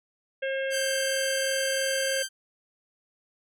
harmonic tone, 537 Hz, C5, 45 cents sharp, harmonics 1 / 3 / 4 / 5 / 6, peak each -28 / -33 / -40 / -40 / -43 dBFS, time 0.42-2.23 s, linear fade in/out 10 ms
10% pulse tone, 1568 Hz, G6, in tune, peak -20 dBFS, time 0.7-2.29 s, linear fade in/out 50 ms
effects none

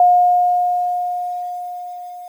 sine tone with level ramp, 715 Hz, F5, 41 cents sharp, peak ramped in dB -7 to -31 dBFS, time 0-2.28 s, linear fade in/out 2 ms, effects 8-bit

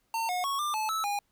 square tone with pitch steps, 907 / 724 / 1107 / 1192 / 866 / 1307 / 816 Hz, A#5 / F#5 / C#6 / D6 / A5 / E6 / G#5, -48 / -38 / -3 / +25 / -28 / -15 / -31 cents, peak -29 dBFS, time 0.14-1.19 s, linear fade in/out 2 ms, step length 150 ms, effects pink hiss -73 dBFS RMS until 1.31 s

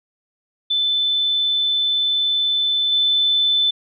sine tone with level steps, 3519 Hz, A7, in tune, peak -16 / -14 dBFS, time 0.7-3.71 s, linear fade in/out 10 ms, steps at 2.92 s, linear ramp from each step 5 ms, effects none

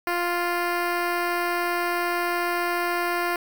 10% pulse tone with notch filter, 349.2 Hz, F4, in tune, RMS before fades -25 dBFS, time 0.07-3.36 s, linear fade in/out 2 ms, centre 6900 Hz, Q 0.75, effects 7-bit

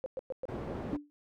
sine tone bursts, 523.3 Hz, C5, in tune, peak -33 dBFS, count 4, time 0.04-0.454 s, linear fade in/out 0 ms, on 21 ms, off 110 ms
white low-pass noise, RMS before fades -39 dBFS, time 0.48-0.97 s, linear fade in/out 10 ms, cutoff 490 Hz, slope 12 dB/octave
sine tone with exponential decay, 292.4 Hz, D4, 7 cents flat, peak -27 dBFS, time 0.93-1.1 s, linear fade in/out 0 ms, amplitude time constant 36 ms
effects none

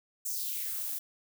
violet noise with high-pass filter sweep, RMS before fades -35 dBFS, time 0.25-0.99 s, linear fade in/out 10 ms, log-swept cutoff 7300 to 550 Hz, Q 2.8, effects none

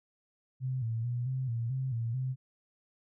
sine tone with pitch steps, 129.5 / 113.7 / 121.4 / 130.5 / 116.2 / 131.6 / 115.5 / 129.8 Hz, C3 / A#2 / B2 / C3 / A#2 / C3 / A#2 / C3, -17 / -43 / -29 / -4 / -5 / +10 / -16 / -13 cents, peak -30 dBFS, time 0.6-2.36 s, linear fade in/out 50 ms, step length 220 ms, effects none

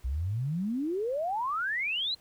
sine exponential sweep, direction up, 59.3 to 4186 Hz, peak -28 dBFS, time 0.04-2.15 s, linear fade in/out 10 ms, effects pink hiss -61 dBFS RMS until 2.2 s

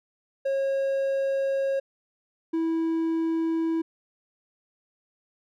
triangle tone pair in turn, 544 / 326.8 Hz, C#5 / E4, -33 / -15 cents, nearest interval major sixth, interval 882 cents, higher first, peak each -21 dBFS, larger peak neither, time 0.45-1.8 / 2.53-3.82 s, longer first, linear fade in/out 10 ms, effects none

